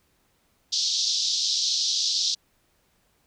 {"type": "band-pass noise", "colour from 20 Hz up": "white", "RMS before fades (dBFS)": -25, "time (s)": [0.72, 2.35], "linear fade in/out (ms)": 10, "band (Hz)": [3600, 5800], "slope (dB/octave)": 48, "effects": ["pink hiss -67 dBFS RMS until 3.26 s"]}